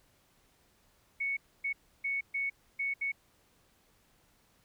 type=tone bursts at uneven times; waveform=sine; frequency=2217 Hz; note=C#7; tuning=in tune; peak=-30 dBFS; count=6; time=1.2-1.37 / 1.64-1.73 / 2.04-2.21 / 2.34-2.5 / 2.79-2.94 / 3.01-3.12 s; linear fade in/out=10 ms; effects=pink hiss -68 dBFS RMS until 4.64 s